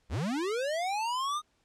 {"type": "linear sweep", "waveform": "square", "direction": "up", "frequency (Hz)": [45.61, 1244.5], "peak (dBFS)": -30, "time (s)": [0.09, 1.42], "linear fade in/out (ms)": 50, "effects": ["pink hiss -72 dBFS RMS until 1.64 s", "low-pass 8000 Hz 12 dB/octave"]}